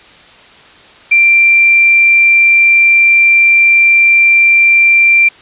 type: tone with quantisation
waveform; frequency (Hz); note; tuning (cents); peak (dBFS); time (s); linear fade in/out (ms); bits
sine; 2361; D7; +9; -4; 1.11-5.29; 10; 5
effects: white hiss -39 dBFS RMS until 5.41 s + resampled to 8000 Hz